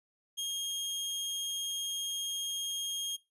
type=tone; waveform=sawtooth; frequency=3243 Hz; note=G#7; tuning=42 cents flat; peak=-30 dBFS; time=0.37-3.17 s; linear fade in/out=20 ms; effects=noise-tail reverb RT60 0.2 s tail -20 dB re dry + resampled to 32000 Hz